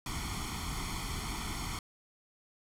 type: noise with comb filter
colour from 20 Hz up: pink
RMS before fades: -37 dBFS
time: 0.06-1.79 s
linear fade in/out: 2 ms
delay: 0.91 ms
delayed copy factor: +0.9
effects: low-pass 11000 Hz 12 dB/octave